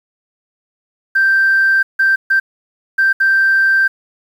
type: tone bursts at uneven times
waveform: sine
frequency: 1568 Hz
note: G6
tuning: in tune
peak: -8 dBFS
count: 5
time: 1.15-1.83 / 1.99-2.16 / 2.3-2.4 / 2.98-3.13 / 3.2-3.88 s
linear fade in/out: 10 ms
effects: tanh soft clip ceiling -5 dBFS + 7-bit